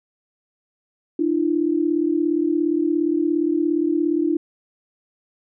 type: tone pair together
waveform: sine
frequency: 301.8 / 339 Hz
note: D4 / E4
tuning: +47 / +49 cents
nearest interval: major second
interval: 202 cents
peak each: -20 dBFS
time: 1.19-4.37 s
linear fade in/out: 5 ms
effects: none